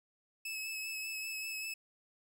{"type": "tone with vibrato", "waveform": "sawtooth", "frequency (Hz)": 2595, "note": "E7", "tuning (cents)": -28, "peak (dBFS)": -35, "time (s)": [0.45, 1.74], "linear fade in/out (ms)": 5, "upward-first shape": "sine", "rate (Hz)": 5.1, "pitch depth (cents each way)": 21, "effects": ["12-bit"]}